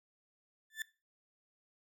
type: tone with exponential growth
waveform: 35% pulse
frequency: 1760 Hz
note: A6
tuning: in tune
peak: -31 dBFS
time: 0.7-0.82 s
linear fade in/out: 2 ms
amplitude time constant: 25 ms
effects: noise-tail reverb RT60 0.3 s tail -19 dB re dry